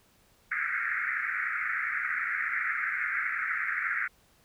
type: band-pass noise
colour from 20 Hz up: white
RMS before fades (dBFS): -31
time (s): 0.51-4.08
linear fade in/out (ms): 10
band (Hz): 1300 to 2200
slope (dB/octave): 96
effects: pink hiss -64 dBFS RMS until 4.44 s